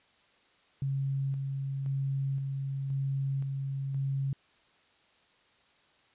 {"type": "tone with tremolo", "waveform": "sine", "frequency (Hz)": 136.6, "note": "C#3", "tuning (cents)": -25, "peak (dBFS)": -28, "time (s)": [0.82, 4.33], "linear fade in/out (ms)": 2, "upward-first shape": "square", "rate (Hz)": 0.96, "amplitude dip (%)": 30, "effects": ["white hiss -65 dBFS RMS until 6.14 s", "resampled to 8000 Hz"]}